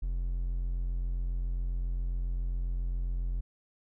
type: tone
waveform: triangle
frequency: 43.69 Hz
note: F1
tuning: 1 cent sharp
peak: -27 dBFS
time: 0.02-3.41 s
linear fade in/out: 10 ms
effects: none